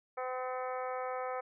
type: harmonic tone with a mistuned harmonic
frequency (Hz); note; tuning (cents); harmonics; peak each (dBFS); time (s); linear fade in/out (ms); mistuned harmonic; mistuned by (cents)
255.2; C4; -43; 2 / 3 / 4 / 5 / 6 / 7 / 8 / 9; -38 / -40 / -45 / -42 / -54 / -51 / -56 / -52; 0.17-1.41; 10; 9; -48
effects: none

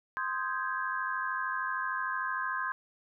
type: chord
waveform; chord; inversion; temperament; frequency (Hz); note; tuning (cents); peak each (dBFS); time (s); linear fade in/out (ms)
sine; Ab major seventh; first; equal with one note detuned; 1043.5 / 1244.5 / 1568 / 1661.2; C6 / Eb6 / G6 / Ab6; -5 / 0 / 0 / 0; -34 / -39 / -36 / -37; 0.17-2.72; 0
effects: none

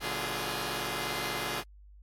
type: tone cluster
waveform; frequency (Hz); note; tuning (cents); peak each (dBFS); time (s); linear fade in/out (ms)
5% pulse; 120.7 / 146.6 / 187.3 / 345.2 / 414.4; B2 / D3 / F#3 / F4 / G#4; -39 / -3 / +21 / -20 / -4; -28 / -28 / -29 / -26 / -25; 0-1.64; 50
effects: added 50 Hz sine -50 dBFS peak until 2.02 s + MP3 64 kbps

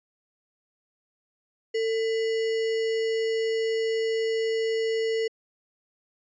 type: tone with sample-and-hold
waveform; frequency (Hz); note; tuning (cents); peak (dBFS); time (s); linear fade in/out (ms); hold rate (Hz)
sine; 448; A4; +31; -23; 1.74-5.28; 10; 2450
effects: resampled to 16000 Hz

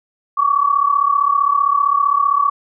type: tone pair together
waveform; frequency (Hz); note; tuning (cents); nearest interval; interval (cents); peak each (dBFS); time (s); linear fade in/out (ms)
sine; 1117 / 1152.4; C#6 / D6; +13 / -33; minor second; 54; -15; 0.37-2.5; 10
effects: none

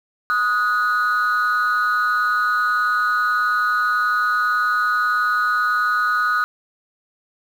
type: tone pair together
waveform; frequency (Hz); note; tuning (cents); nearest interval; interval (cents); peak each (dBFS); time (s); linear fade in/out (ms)
sine; 1245.7 / 1464; D#6 / F#6; +2 / -19; minor third; 279; -17; 0.3-6.44; 0
effects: tanh soft clip ceiling -13 dBFS + 7-bit

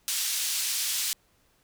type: band-pass noise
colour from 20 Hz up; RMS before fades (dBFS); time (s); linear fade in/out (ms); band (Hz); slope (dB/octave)
pink; -29; 0.08-1.13; 0; 3900 to 14000; 12
effects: pink hiss -66 dBFS RMS until 1.63 s

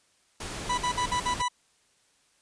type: noise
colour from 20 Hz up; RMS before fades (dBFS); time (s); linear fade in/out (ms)
pink; -36; 0.4-1.42; 5
type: tone bursts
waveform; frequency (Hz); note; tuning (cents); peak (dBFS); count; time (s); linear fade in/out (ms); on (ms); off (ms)
40% pulse; 988; B5; 0; -24; 6; 0.69-1.485; 10; 90; 51
effects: white hiss -66 dBFS RMS until 2.41 s + resampled to 22050 Hz

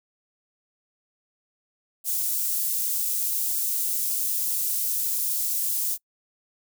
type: high-pass noise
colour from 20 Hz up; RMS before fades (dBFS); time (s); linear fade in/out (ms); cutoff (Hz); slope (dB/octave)
white; -26; 2.04-5.98; 50; 8500; 12
effects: noise-tail reverb RT60 0.1 s tail -26 dB re dry

